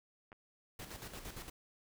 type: clicks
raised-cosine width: 0.5 ms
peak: -39 dBFS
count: 2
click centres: 0.319 / 0.328 s
type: noise with tremolo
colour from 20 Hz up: pink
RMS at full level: -46 dBFS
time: 0.79-1.5 s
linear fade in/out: 5 ms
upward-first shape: square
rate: 8.7 Hz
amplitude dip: 55%
effects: none